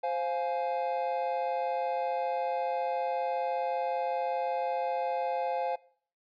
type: chord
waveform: triangle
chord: F minor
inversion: second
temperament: just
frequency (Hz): 523.8 / 698.5 / 838.1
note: C5 / F5 / Ab5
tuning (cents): +2 / 0 / +16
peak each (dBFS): -31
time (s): 0.03-5.76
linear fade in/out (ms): 10
effects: noise-tail reverb RT60 0.5 s tail -21 dB re dry + resampled to 11025 Hz